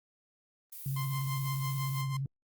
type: noise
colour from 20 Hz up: violet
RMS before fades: -44 dBFS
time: 0.72-2.02 s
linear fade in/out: 5 ms
type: tone with vibrato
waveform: sine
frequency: 136 Hz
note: C#3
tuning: 33 cents flat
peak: -31 dBFS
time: 0.86-2.26 s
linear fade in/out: 2 ms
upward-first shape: square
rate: 17 Hz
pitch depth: 37 cents each way
type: tone with tremolo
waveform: sawtooth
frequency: 1046.5 Hz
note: C6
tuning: in tune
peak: -33 dBFS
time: 0.96-2.17 s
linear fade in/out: 5 ms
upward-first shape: sine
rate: 6 Hz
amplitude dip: 70%
effects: Opus 32 kbps